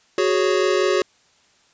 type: chord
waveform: square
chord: F# suspended second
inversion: none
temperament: equal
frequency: 370 / 415.3 / 554.4 Hz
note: F#4 / G#4 / C#5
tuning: 0 / 0 / 0 cents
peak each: -20 / -22 / -24 dBFS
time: 0.18-1.02 s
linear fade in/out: 2 ms
effects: white hiss -58 dBFS RMS until 1.73 s + resampled to 16000 Hz